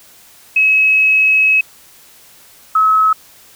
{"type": "tone pair in turn", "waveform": "sine", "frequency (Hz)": [2566, 1287.1], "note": ["E7", "E6"], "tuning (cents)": [-47, -42], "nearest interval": "octave", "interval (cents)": 1195, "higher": "first", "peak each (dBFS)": -8, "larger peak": "neither", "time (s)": [[0.56, 1.61], [2.75, 3.13]], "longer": "first", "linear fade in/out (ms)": 5, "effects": ["white hiss -44 dBFS RMS until 3.55 s"]}